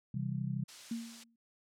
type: chord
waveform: sine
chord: C major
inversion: none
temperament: just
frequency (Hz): 130.81 / 163.52 / 196.22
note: C3 / E3 / G3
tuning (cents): 0 / -14 / +2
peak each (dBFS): -36 / -39 / -39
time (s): 0.14-0.64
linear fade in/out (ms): 5
type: noise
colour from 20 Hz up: blue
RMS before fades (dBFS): -44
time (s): 0.68-1.24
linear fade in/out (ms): 10
type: tone with exponential decay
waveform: sine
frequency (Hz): 230.9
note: A#3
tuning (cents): -16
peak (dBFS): -32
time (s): 0.91-1.36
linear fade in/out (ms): 5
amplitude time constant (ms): 97
effects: low-pass 6000 Hz 12 dB/octave